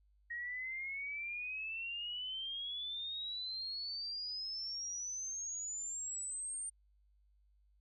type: exponential sweep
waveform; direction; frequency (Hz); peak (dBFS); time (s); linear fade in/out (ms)
sine; up; 1877 to 8870; -39; 0.3-6.7; 10
effects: added 50 Hz sine -67 dBFS peak until 7.8 s